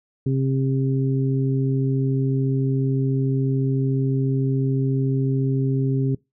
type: harmonic tone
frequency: 133.9 Hz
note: C3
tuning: 40 cents sharp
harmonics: 1 / 2 / 3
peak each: -19 / -25 / -29 dBFS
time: 0.26-6.15 s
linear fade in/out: 5 ms
effects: noise-tail reverb RT60 0.2 s tail -23 dB re dry